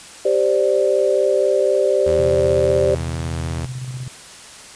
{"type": "chord", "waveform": "sine", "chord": "G suspended fourth", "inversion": "none", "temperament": "equal", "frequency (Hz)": [392, 523.3, 587.3], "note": ["G4", "C5", "D5"], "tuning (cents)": [0, 0, 0], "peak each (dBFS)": -18, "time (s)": [0.25, 2.95], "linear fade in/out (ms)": 5}
{"type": "tone", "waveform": "sawtooth", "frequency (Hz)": 81.7, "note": "E2", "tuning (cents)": -15, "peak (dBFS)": -20, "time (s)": [2.06, 3.66], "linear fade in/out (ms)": 10}
{"type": "tone with tremolo", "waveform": "sine", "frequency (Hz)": 127.6, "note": "C3", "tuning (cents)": -43, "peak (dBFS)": -24, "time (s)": [2.19, 4.08], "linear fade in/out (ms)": 2, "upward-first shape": "square", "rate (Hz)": 16, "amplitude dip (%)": 45}
{"effects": ["white hiss -39 dBFS RMS until 4.75 s", "resampled to 22050 Hz"]}